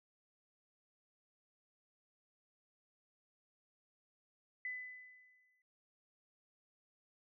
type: tone with exponential decay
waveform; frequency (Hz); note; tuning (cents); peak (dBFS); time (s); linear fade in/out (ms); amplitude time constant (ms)
sine; 2005; B6; +26; -38; 4.65-5.62; 2; 210
effects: noise-tail reverb RT60 0.3 s tail -26 dB re dry